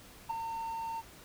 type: tone with ADSR envelope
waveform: triangle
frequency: 909 Hz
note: A#5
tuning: 44 cents flat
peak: -25 dBFS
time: 0.29-1.02 s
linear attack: 18 ms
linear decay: 4 ms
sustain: -8 dB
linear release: 31 ms
effects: tanh soft clip ceiling -25 dBFS + pink hiss -54 dBFS RMS until 1.24 s